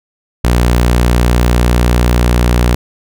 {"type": "tone", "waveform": "sawtooth", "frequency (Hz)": 60.1, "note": "B1", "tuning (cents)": -46, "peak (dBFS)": -4, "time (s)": [0.44, 2.75], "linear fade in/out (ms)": 5, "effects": []}